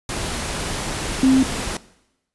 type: tone in noise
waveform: sine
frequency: 263.1 Hz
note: C4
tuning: 10 cents sharp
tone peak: -11 dBFS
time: 1.23-1.43 s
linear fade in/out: 2 ms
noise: pink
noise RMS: -26 dBFS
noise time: 0.09-1.77 s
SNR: +12 dB
effects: noise-tail reverb RT60 0.9 s tail -19 dB re dry + resampled to 24000 Hz